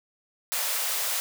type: high-pass noise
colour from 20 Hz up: white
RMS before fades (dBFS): -28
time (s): 0.52-1.2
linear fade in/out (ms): 0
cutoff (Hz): 480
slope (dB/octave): 48
effects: none